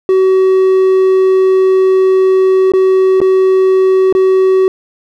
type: tone with dropouts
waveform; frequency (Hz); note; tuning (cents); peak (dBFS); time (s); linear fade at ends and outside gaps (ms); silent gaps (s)
triangle; 377.9; F#4; +37; -4; 0.09-4.68; 1; 2.72-2.736 / 3.204-3.215 / 4.126-4.15
effects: none